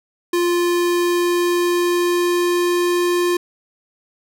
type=tone with pitch glide; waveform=square; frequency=349.2 to 352 Hz; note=F4 to F4; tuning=0 to +14 cents; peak=-16 dBFS; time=0.33-3.37 s; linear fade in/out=5 ms; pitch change=+14 cents; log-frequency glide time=0.57-3.08 s; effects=none